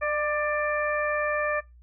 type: harmonic tone with a mistuned harmonic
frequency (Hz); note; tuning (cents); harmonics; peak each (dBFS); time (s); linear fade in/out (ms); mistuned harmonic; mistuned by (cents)
592; D5; +14; 1 / 2 / 3 / 4; -27 / -30 / -30 / -34; 0.01-1.61; 20; 1; +19
effects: noise-tail reverb RT60 0.2 s tail -21 dB re dry + added 60 Hz sine -49 dBFS peak until 1.82 s

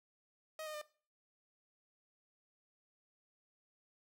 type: tone with pitch steps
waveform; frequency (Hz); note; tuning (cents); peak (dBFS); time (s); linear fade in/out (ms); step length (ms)
sawtooth; 628 / 614.7 / 601.7; D#5 / D#5 / D5; +16 / -21 / +42; -39; 0.59-0.815; 2; 75
effects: noise-tail reverb RT60 0.4 s tail -18 dB re dry

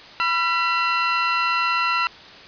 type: tone pair together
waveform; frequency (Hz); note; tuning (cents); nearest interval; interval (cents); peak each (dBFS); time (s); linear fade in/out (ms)
25% pulse; 986.7 / 1358; B5 / F6; -2 / -49; tritone; 553; -21 / -16; 0.2-2.07; 0
effects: white hiss -42 dBFS RMS until 2.47 s + resampled to 11025 Hz

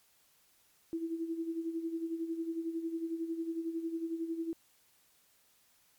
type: tone with tremolo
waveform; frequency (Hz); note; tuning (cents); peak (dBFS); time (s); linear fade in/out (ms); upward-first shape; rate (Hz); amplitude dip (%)
sine; 329.6; E4; 0; -31; 0.93-4.53; 0; sine; 11; 65
effects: white hiss -68 dBFS RMS until 5.98 s + MP3 96 kbps

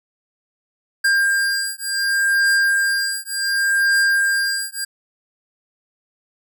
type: beating tone pair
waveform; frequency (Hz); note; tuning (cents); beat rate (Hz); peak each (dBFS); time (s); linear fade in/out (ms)
square; 1600 / 1600.68; G6 / G6; +35 / +36; 0.68; -20; 1.04-4.85; 10
effects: none

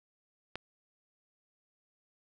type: click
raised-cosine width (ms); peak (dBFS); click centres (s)
0.3; -21; 0.556
effects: none

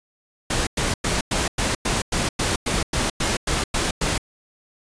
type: noise bursts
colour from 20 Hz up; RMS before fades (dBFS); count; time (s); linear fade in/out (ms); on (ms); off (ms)
pink; -22; 14; 0.5-4.18; 5; 170; 100
effects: resampled to 22050 Hz

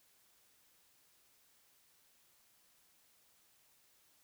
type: silence
effects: white hiss -70 dBFS RMS until 4.23 s

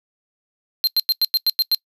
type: tone bursts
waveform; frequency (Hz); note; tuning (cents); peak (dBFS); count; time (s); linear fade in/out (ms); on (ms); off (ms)
square; 4164; C8; -9; -14; 8; 0.84-1.747; 0; 32; 93
effects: noise-tail reverb RT60 0.1 s tail -22 dB re dry

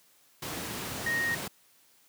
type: tone in noise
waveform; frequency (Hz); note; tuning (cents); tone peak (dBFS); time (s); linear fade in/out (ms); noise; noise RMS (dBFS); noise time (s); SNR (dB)
sine; 1864; A#6; -1; -27; 1.06-1.35; 5; pink; -36; 0.42-1.48; +6
effects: white hiss -63 dBFS RMS until 2.08 s + high-pass 100 Hz 12 dB/octave

